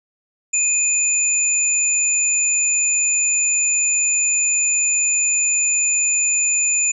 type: tone pair together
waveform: sine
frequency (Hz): 2489 / 7045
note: D#7 / A8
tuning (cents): 0 / +1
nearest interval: octave + tritone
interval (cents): 1801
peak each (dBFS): -22 / -16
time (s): 0.53-6.92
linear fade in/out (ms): 10
effects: none